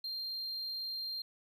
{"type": "tone", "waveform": "sine", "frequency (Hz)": 4186, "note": "C8", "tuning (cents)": 0, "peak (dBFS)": -34, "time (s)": [0.04, 1.22], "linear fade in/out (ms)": 5, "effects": ["tanh soft clip ceiling -36 dBFS", "12-bit"]}